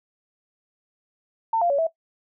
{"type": "tone with pitch steps", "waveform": "sine", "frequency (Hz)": [902, 694, 563, 653], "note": ["A5", "F5", "C#5", "E5"], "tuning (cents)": [43, -11, 27, -17], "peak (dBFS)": -18, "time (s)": [1.53, 1.87], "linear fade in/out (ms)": 5, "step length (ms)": 85, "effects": ["noise-tail reverb RT60 0.1 s tail -18 dB re dry"]}